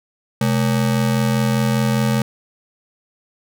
square ring-modulated tone, 172.1 Hz, F3, 25 cents flat, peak -13 dBFS, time 0.41-2.22 s, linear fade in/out 2 ms, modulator 42.5 Hz, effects none

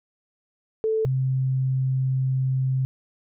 sine tone pair in turn, 440 / 131.34 Hz, A4 / C3, 0 / +7 cents, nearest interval octave + major sixth, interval 2093 cents, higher first, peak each -20 dBFS, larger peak neither, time 0.84-1.05 / 1.05-2.85 s, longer second, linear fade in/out 0 ms, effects none

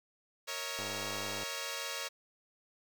5% pulse chord, A# diminished, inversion none, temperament equal with one note detuned, 466.2 / 554.4 / 643.8 Hz, A#4 / C#5 / E5, 0 / 0 / -41 cents, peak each -31 / -28 / -32 dBFS, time 0.47-2.09 s, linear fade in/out 20 ms
click train, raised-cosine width 1 ms, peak -30 dBFS, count 66, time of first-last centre 0.79-1.434 s, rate 101 Hz
effects none

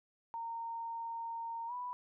sine tone with pitch glide, 921 to 987.1 Hz, A#5 to B5, -21 to -1 cents, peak -38 dBFS, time 0.34-1.93 s, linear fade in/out 0 ms, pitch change +120 cents, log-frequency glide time 1.67-1.73 s, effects none

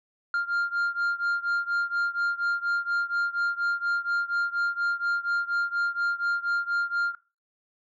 sine beating tone pair, 1396.9 / 1401.1 Hz, F6 / F6, 0 / +5 cents, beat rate 4.2 Hz, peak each -25 / -27 dBFS, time 0.34-7.15 s, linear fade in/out 2 ms, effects noise-tail reverb RT60 0.3 s tail -18 dB re dry + tanh soft clip ceiling -22 dBFS

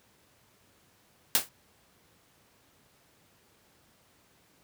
white noise with exponential decay, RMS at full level -19 dBFS, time 1.35-1.49 s, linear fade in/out 0 ms, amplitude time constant 29 ms, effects pink hiss -64 dBFS RMS until 4.63 s + high-pass 80 Hz 12 dB/octave

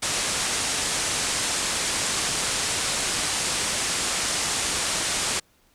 white low-pass noise, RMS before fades -26 dBFS, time 0.02-5.4 s, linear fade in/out 10 ms, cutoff 9500 Hz, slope 48 dB/octave, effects pink hiss -62 dBFS RMS until 5.74 s

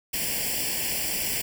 white noise with comb filter, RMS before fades -28 dBFS, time 0.13-1.42 s, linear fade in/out 10 ms, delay 0.39 ms, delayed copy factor +0.9, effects none

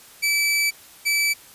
sawtooth tone pair in turn, 2309 / 2309 Hz, D7 / D7, -30 / -30 cents, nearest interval unison, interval 0 cents, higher neither, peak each -15 dBFS, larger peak neither, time 0.22-0.71 / 1.05-1.34 s, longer first, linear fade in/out 20 ms, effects white hiss -47 dBFS RMS until 1.54 s + resampled to 32000 Hz

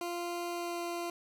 20% pulse tone with pitch glide, 347.1 to 344.7 Hz, F4 to F4, -11 to -23 cents, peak -30 dBFS, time 0.01-1.1 s, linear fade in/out 2 ms, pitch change -12 cents, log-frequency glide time 0.48-0.81 s, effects none

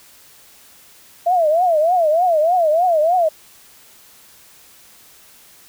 sine tone with vibrato, 667 Hz, E5, 20 cents sharp, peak -12 dBFS, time 1.26-3.29 s, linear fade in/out 10 ms, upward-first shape triangle, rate 3.3 Hz, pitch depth 210 cents each way, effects white hiss -47 dBFS RMS until 5.68 s

